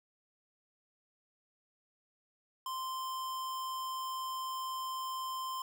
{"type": "tone", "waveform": "square", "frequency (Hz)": 1042, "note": "C6", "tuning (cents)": -7, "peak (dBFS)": -37, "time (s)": [2.66, 5.62], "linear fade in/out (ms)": 2, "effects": []}